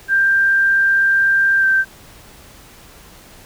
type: tone with pitch glide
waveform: sine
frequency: 1584 to 1562.2 Hz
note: G6 to G6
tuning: +18 to -6 cents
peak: -11 dBFS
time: 0.08-1.85 s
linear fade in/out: 50 ms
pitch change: -24 cents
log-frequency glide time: 1.59-1.64 s
effects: pink hiss -43 dBFS RMS until 3.45 s